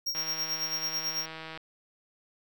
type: tone with tremolo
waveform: square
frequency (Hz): 5590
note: F8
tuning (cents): +1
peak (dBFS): -28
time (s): 0.06-1.26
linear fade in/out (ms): 10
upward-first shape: sine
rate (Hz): 9.1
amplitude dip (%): 65
type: click train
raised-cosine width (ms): 0.3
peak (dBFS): -25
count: 229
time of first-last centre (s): 0.15-1.575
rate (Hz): 160
effects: none